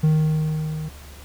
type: tone with level ramp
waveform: triangle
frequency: 155.56 Hz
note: D#3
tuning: in tune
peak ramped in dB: -11 to -25 dBFS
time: 0.03-0.89 s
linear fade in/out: 10 ms
effects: added 71 Hz sine -40 dBFS peak until 1.24 s + pink hiss -45 dBFS RMS until 1.24 s